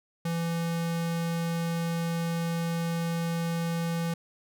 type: tone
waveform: square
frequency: 167.6 Hz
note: E3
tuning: 29 cents sharp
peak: -28 dBFS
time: 0.25-4.14 s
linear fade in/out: 5 ms
effects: none